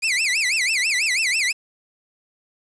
sawtooth tone with vibrato, 2298 Hz, D7, 38 cents flat, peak -15 dBFS, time 0.02-1.53 s, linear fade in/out 20 ms, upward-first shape sine, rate 6.1 Hz, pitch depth 280 cents each way, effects resampled to 22050 Hz + 7-bit

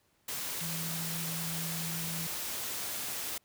sine tone in noise, 164.81 Hz, E3, in tune, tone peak -38 dBFS, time 0.61-2.27 s, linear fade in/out 5 ms, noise white, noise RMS -37 dBFS, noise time 0.28-3.38 s, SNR -4 dB, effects pink hiss -71 dBFS RMS until 3.44 s + high-pass 60 Hz 12 dB/octave

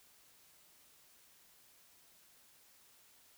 silence, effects white hiss -65 dBFS RMS until 3.37 s

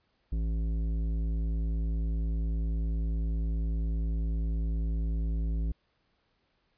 triangle tone with tanh clipping, 55 Hz, A1, in tune, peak -29 dBFS, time 0.32-5.72 s, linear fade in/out 5 ms, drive 16 dB, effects pink hiss -73 dBFS RMS until 6.77 s + resampled to 11025 Hz

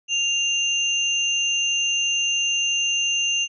sine tone pair together, 2794 / 6277 Hz, F7 / G8, 0 / +1 cents, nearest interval octave + major second, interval 1401 cents, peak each -20 / -27 dBFS, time 0.08-3.48 s, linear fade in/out 50 ms, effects none

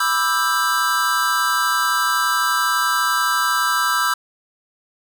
square chord, E minor seventh, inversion second, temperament just, 988.9 / 1186.7 / 1318.5 / 1582.2 Hz, B5 / D6 / E6 / G6, +2 / +18 / 0 / +16 cents, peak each -25 / -26 / -21 / -22 dBFS, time 0-4.14 s, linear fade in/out 5 ms, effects none

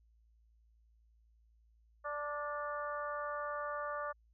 harmonic tone with a mistuned harmonic, 293.7 Hz, D4, in tune, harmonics 2 / 3 / 4 / 5 / 6, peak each -41 / -49 / -40 / -46 / -50 dBFS, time 2.04-4.13 s, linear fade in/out 20 ms, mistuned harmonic 5, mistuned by -26 cents, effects added 56 Hz sine -65 dBFS peak until 4.33 s

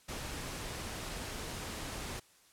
pink noise, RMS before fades -41 dBFS, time 0.08-2.2 s, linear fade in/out 10 ms, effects white hiss -64 dBFS RMS until 2.52 s + low-pass 11000 Hz 12 dB/octave

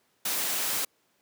white noise, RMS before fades -29 dBFS, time 0.25-0.85 s, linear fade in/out 5 ms, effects pink hiss -69 dBFS RMS until 1.21 s + high-pass 200 Hz 12 dB/octave

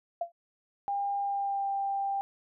sine tone with exponential decay, 685 Hz, F5, 34 cents flat, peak -25 dBFS, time 0.21-0.32 s, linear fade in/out 5 ms, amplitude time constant 23 ms
sine tone with pitch glide, 802 to 791 Hz, G5 to G5, +39 to +15 cents, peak -28 dBFS, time 0.88-2.21 s, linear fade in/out 0 ms, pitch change -24 cents, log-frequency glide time 1.2-1.68 s
effects none

